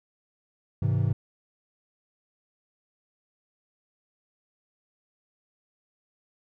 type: chord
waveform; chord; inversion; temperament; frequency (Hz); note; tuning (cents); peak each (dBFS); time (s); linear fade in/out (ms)
triangle; Ab augmented; none; equal with one note detuned; 103.83 / 130.81 / 161.98; Ab2 / C3 / E3; 0 / 0 / -30; -23 / -24 / -28; 0.82-1.13; 5
effects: none